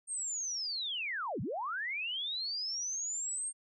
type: linear two-way sweep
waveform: sine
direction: down then up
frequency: 8700 to 92.5 to 8700 Hz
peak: -34 dBFS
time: 0.07-3.53 s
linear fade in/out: 50 ms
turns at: 1.41 s
effects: none